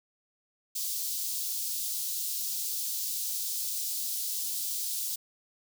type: high-pass noise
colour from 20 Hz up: white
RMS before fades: -33 dBFS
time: 0.75-5.16 s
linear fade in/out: 10 ms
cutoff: 4000 Hz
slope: 24 dB/octave
effects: none